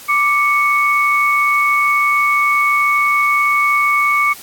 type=tone pair together; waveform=sine; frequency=1173 / 2217 Hz; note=D6 / C#7; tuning=-2 / 0 cents; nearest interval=major seventh; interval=1102 cents; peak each=-14 dBFS; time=0.08-4.34 s; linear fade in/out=20 ms; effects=white hiss -36 dBFS RMS until 4.42 s + AAC 64 kbps